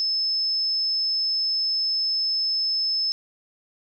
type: tone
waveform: sine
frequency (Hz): 5230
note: E8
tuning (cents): -15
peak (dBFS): -21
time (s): 0-3.12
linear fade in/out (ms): 0
effects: 10-bit